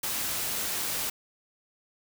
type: noise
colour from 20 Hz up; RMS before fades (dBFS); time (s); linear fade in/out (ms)
white; -31; 0.03-1.1; 5
effects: none